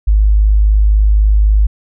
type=tone; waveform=sine; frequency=51.91 Hz; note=G#1; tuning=in tune; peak=-6 dBFS; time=0.07-1.67 s; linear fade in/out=10 ms; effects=none